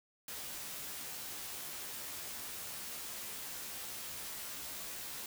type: noise with comb filter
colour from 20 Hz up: white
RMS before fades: -44 dBFS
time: 0.28-5.26 s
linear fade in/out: 2 ms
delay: 14 ms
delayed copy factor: +0.75
effects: none